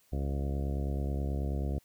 harmonic tone with a mistuned harmonic, 69.3 Hz, C#2, in tune, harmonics 1 / 2 / 3 / 4 / 5 / 6 / 7 / 8 / 9 / 10, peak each -31 / -37 / -41 / -43 / -45 / -47 / -48 / -49 / -50 / -51 dBFS, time 0.12-1.79 s, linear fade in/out 10 ms, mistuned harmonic 10, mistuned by +34 cents, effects white hiss -67 dBFS RMS until 1.84 s

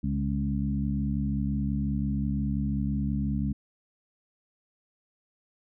harmonic tone with a mistuned harmonic, 69.3 Hz, C#2, in tune, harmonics 1 / 2 / 3 / 4, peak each -31 / -31 / -29 / -35 dBFS, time 0.03-3.53 s, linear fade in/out 10 ms, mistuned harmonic 2, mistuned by +44 cents, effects none

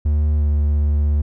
triangle tone with pitch glide, 74.8 to 73.6 Hz, D2 to D2, +32 to +4 cents, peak -12 dBFS, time 0.05-1.22 s, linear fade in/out 10 ms, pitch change -28 cents, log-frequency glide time 0.38-0.46 s, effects none

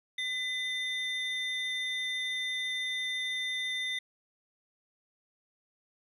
triangle tone pair together, 2015 / 3597 Hz, B6 / A7, +34 / +37 cents, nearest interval minor seventh, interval 1003 cents, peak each -32 / -33 dBFS, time 0.18-3.99 s, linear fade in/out 5 ms, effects resampled to 32000 Hz

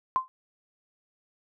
sine tone with exponential decay, 1040 Hz, C6, 11 cents flat, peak -17 dBFS, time 0.16-0.28 s, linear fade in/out 0 ms, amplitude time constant 26 ms, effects none

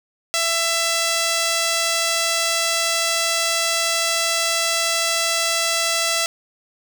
5% pulse tone, 667 Hz, E5, 20 cents sharp, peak -7 dBFS, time 0.34-6.26 s, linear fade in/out 0 ms, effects none

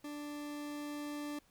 40% pulse tone with level ramp, 293.7 Hz, D4, in tune, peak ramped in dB -41 to -38 dBFS, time 0.04-1.39 s, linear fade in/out 5 ms, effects pink hiss -69 dBFS RMS until 1.5 s

